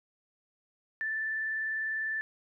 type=tone with vibrato; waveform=sine; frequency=1760 Hz; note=A6; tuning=in tune; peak=-30 dBFS; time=1.01-2.21 s; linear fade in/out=0 ms; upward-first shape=triangle; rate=20 Hz; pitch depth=24 cents each way; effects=none